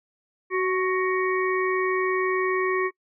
harmonic tone with a mistuned harmonic, 373.6 Hz, F#4, 17 cents sharp, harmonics 1 / 3 / 5 / 6, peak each -23 / -28 / -30 / -32 dBFS, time 0.5-2.91 s, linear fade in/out 50 ms, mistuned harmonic 3, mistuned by -25 cents, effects noise-tail reverb RT60 0.1 s tail -24 dB re dry

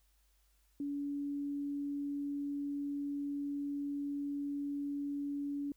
sine tone, 285 Hz, C#4, 48 cents sharp, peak -35 dBFS, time 0.8-5.72 s, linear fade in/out 2 ms, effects added 50 Hz sine -69 dBFS peak until 5.76 s + white hiss -75 dBFS RMS until 5.76 s

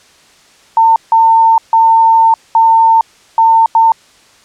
sine tone bursts at uneven times, 903 Hz, A5, 45 cents sharp, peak -4 dBFS, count 6, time 0.77-0.96 / 1.12-1.58 / 1.73-2.34 / 2.55-3.01 / 3.38-3.66 / 3.75-3.92 s, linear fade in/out 2 ms, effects white hiss -45 dBFS RMS until 4.44 s + low-pass 7000 Hz 12 dB/octave

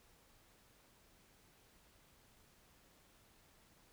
silence, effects pink hiss -68 dBFS RMS until 3.92 s

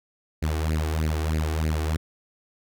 sawtooth tone with flanger, 78.3 Hz, D#2, 11 cents sharp, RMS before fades -25 dBFS, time 0.42-1.97 s, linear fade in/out 10 ms, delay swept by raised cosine 0.43 to 2.73 ms, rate 3.2 Hz, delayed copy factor +0.8, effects none

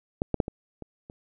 clicks, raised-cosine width 2 ms, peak -12 / -11 / -8 / -19 / -25 / -29 dBFS, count 6, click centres 0.219 / 0.343 / 0.402 / 0.481 / 0.823 / 1.099 s, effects none

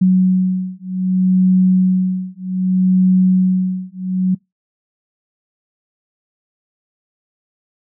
sine beating tone pair, 185 / 185.64 Hz, F#3 / F#3, 0 / +6 cents, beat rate 0.64 Hz, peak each -14 dBFS, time 0.01-4.35 s, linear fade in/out 10 ms, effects noise-tail reverb RT60 0.2 s tail -26 dB re dry

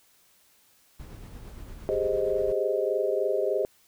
brown noise with tremolo, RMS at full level -41 dBFS, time 0.99-2.53 s, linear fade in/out 10 ms, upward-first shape sine, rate 8.7 Hz, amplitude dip 35%
sine chord, Ab major seventh, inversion third, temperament equal, 392 / 415.3 / 523.3 / 622.3 Hz, G4 / Ab4 / C5 / Eb5, 0 / 0 / 0 / 0 cents, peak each -29 dBFS, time 1.89-3.65 s, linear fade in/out 0 ms
effects white hiss -62 dBFS RMS until 3.87 s

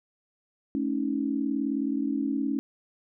sine tone cluster, 218.2 / 277.1 / 316.2 Hz, A3 / C#4 / D#4, -14 / -1 / +28 cents, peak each -32 / -27 / -32 dBFS, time 0.75-2.59 s, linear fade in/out 0 ms, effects none

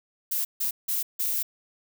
violet noise bursts at uneven times, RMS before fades -27 dBFS, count 4, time 0.31-0.45 / 0.6-0.71 / 0.88-1.03 / 1.19-1.43 s, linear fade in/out 10 ms, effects none

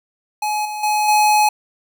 square tone with level steps, 845 Hz, G#5, 30 cents sharp, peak -19 / -25 / -16 / -12 dBFS, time 0.42-1.49 s, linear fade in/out 5 ms, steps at 0.65 / 0.83 / 1.08 s, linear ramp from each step 5 ms, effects none

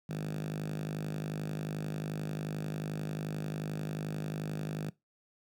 5% pulse tone with high-pass filter, 51.3 Hz, G#1, 21 cents flat, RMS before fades -37 dBFS, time 0.09-4.9 s, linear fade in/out 5 ms, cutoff 160 Hz, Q 6, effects noise-tail reverb RT60 0.2 s tail -21 dB re dry

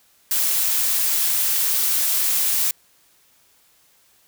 blue noise, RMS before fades -20 dBFS, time 0.31-2.71 s, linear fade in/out 2 ms, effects white hiss -58 dBFS RMS until 4.27 s

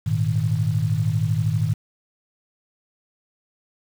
sine chord, Ab suspended second, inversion none, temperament equal, 103.83 / 116.54 / 155.56 Hz, Ab2 / Bb2 / Eb3, 0 / 0 / 0 cents, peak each -23 dBFS, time 0.06-1.74 s, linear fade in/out 10 ms, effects 7-bit

